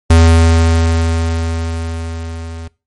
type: tone with level ramp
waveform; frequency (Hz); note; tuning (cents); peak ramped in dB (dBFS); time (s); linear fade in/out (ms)
square; 82.41; E2; 0; -4 to -26; 0.1-2.68; 5
effects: noise-tail reverb RT60 0.3 s tail -22 dB re dry + MP3 48 kbps